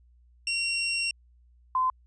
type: tone pair in turn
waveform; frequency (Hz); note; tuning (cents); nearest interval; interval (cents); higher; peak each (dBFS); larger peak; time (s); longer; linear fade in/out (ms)
25% pulse / sine; 2744 / 1027.8; F7 / C6; -31 / -31; octave + perfect fourth; 1700; first; -22; neither; 0.47-1.11 / 1.75-1.9; first; 2
effects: added 60 Hz sine -56 dBFS peak until 2.06 s + resampled to 22050 Hz